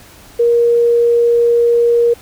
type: tone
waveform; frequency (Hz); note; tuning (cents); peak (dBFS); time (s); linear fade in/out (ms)
sine; 471.8; A#4; +21; -8; 0.39-2.14; 10
effects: pink hiss -41 dBFS RMS until 2.21 s